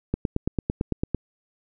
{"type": "click train", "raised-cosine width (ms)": 3, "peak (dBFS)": -10, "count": 10, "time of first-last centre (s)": [0.14, 1.147], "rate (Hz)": 8.94, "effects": []}